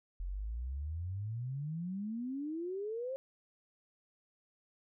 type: exponential sweep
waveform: sine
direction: up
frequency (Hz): 42.69 to 543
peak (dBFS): -36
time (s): 0.2-3.16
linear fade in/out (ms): 0
effects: none